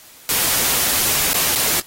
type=noise with dropouts; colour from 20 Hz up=white; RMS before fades=-18 dBFS; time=0.29-1.8 s; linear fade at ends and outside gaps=1 ms; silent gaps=1.333-1.342 / 1.553-1.557 s; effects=white hiss -44 dBFS RMS until 1.86 s + AAC 48 kbps